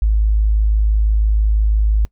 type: tone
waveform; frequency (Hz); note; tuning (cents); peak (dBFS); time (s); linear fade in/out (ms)
sine; 53; G#1; +36; -11; 0.02-2.05; 0
effects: noise-tail reverb RT60 0.1 s tail -23 dB re dry